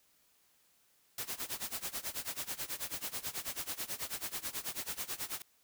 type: noise with tremolo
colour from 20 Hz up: white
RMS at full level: -37 dBFS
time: 1.18-5.42 s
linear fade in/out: 2 ms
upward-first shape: sine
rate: 9.2 Hz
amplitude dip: 90%
effects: white hiss -70 dBFS RMS until 5.63 s